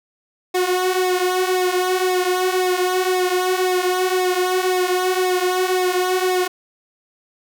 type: tone with flanger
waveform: sawtooth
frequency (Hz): 366.8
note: F#4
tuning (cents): -15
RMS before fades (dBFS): -19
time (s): 0.54-6.48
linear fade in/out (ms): 10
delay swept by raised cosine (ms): 0.66 to 5.06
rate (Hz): 1.9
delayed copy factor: -0.7
effects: none